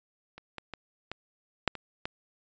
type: clicks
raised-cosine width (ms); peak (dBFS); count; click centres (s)
0.3; -29 / -22 / -22 / -20 / -7 / -23 / -17; 7; 0.38 / 0.583 / 0.737 / 1.116 / 1.677 / 1.753 / 2.055
effects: resampled to 16000 Hz